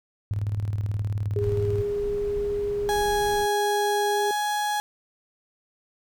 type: tone with tremolo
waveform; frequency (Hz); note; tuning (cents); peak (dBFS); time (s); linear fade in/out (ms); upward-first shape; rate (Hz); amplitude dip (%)
sine; 102.7; G#2; -19; -22; 0.31-1.82; 0; square; 19; 55
type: tone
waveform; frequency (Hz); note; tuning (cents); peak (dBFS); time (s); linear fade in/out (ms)
sine; 409.3; G#4; -25; -24; 1.36-4.31; 2
type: noise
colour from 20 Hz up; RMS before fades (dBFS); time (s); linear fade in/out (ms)
brown; -37; 1.38-3.47; 50
type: tone with pitch glide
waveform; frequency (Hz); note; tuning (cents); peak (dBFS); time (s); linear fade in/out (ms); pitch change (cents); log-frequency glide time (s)
35% pulse; 830.6 to 835.4; G#5 to G#5; 0 to +10; -22; 2.89-4.8; 0; +10; 4.12-4.2
effects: none